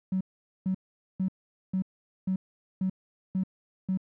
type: tone bursts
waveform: triangle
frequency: 188 Hz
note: F#3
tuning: 28 cents sharp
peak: -21 dBFS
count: 8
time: 0.12-3.974 s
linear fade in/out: 5 ms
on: 88 ms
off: 450 ms
effects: tanh soft clip ceiling -22 dBFS